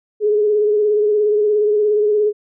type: tone with vibrato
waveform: sine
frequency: 420.2 Hz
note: G#4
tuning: 20 cents sharp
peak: -12 dBFS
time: 0.2-2.33 s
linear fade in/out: 50 ms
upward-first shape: sine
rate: 17 Hz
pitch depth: 36 cents each way
effects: none